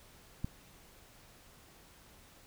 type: click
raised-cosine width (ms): 5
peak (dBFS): -22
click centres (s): 0.445
effects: pink hiss -59 dBFS RMS until 2.46 s